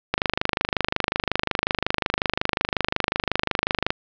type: click train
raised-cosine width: 0.3 ms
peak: -3 dBFS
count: 97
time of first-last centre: 0.14-3.905 s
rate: 25.5 Hz
effects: low-pass 5000 Hz 12 dB/octave